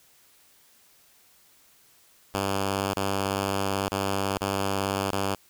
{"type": "tone with dropouts", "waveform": "5% pulse", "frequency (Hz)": 98.1, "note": "G2", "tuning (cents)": 2, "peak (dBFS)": -14, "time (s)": [2.34, 5.35], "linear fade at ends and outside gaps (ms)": 5, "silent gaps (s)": [[2.938, 2.966], [3.889, 3.917], [4.379, 4.409], [5.109, 5.125]], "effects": ["white hiss -59 dBFS RMS until 5.49 s"]}